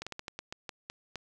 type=slowing click train; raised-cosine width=0.2 ms; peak=-21 dBFS; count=10; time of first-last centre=0.02-1.157 s; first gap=46 ms; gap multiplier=1.24; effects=none